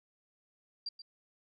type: tone with echo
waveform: sine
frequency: 4734 Hz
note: D8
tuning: 13 cents sharp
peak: -35 dBFS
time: 0.86-0.89 s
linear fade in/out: 5 ms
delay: 130 ms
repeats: 1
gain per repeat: -11 dB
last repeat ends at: 1.02 s
effects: none